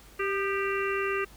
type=harmonic tone with a mistuned harmonic; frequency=392 Hz; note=G4; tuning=in tune; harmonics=1 / 3 / 4 / 5 / 6 / 7; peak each=-29 / -33 / -36 / -36 / -39 / -36 dBFS; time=0.19-1.25 s; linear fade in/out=10 ms; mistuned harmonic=3; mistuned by=+48 cents; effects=added 50 Hz sine -54 dBFS peak until 1.36 s + pink hiss -54 dBFS RMS until 1.36 s